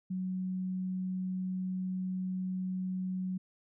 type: tone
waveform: sine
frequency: 185.5 Hz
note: F#3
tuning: 5 cents sharp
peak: -32 dBFS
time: 0.1-3.38 s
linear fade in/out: 10 ms
effects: none